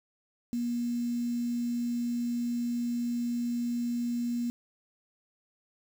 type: tone with quantisation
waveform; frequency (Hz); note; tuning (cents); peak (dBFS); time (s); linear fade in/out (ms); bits
sine; 239.2; A#3; +45; -28; 0.53-4.5; 0; 8
effects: none